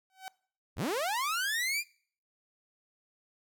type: tone with exponential growth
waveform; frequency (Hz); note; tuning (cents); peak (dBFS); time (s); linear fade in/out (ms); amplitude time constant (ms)
sawtooth; 760; F#5; +46; -33; 0.1-0.28; 0; 39
type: linear sweep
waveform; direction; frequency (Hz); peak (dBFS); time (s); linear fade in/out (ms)
sawtooth; up; 38.89 to 2456; -26; 0.76-1.84; 50
effects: noise-tail reverb RT60 0.5 s tail -23 dB re dry